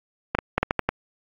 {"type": "clicks", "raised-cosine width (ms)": 0.5, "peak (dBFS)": -5, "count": 7, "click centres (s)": [0.35, 0.388, 0.58, 0.63, 0.709, 0.793, 0.89], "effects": ["AAC 48 kbps"]}